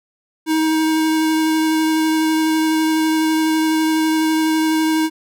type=tone with vibrato; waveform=square; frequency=316.3 Hz; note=D#4; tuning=29 cents sharp; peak=-15 dBFS; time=0.46-5.1 s; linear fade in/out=50 ms; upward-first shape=sine; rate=12 Hz; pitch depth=10 cents each way; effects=none